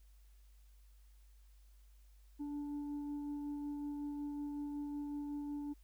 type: tone with frequency modulation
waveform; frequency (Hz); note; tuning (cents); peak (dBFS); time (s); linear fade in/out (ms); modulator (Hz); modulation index
sine; 290.3; D4; -20; -39; 2.39-5.74; 20; 586; 0.26
effects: added 50 Hz sine -59 dBFS peak until 5.83 s + white hiss -75 dBFS RMS until 5.83 s